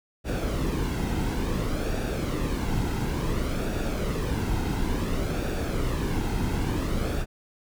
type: noise with flanger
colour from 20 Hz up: brown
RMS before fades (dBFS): -27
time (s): 0.24-7.26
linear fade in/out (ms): 50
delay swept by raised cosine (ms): 0.96 to 1.74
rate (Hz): 0.57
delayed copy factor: -0.5
effects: none